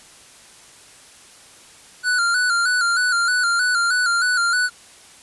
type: tone with vibrato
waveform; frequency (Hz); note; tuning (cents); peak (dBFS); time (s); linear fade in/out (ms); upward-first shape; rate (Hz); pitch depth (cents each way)
square; 1437; F6; +49; -17; 2.03-4.7; 50; square; 3.2; 56
effects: white hiss -46 dBFS RMS until 5.22 s + resampled to 24000 Hz